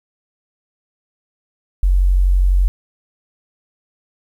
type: tone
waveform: sine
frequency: 46 Hz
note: F#1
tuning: 9 cents flat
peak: -10 dBFS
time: 1.83-2.68 s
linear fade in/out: 0 ms
effects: 8-bit